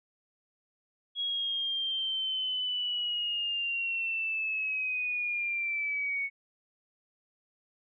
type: linear sweep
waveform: sine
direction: down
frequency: 3322 to 2213 Hz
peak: -29 dBFS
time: 1.15-6.3 s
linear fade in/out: 50 ms
effects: none